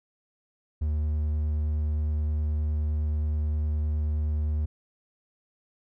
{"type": "tone", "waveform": "triangle", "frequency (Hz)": 75.8, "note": "D#2", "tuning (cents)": -45, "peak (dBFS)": -22, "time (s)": [0.81, 4.66], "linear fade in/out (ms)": 10, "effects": []}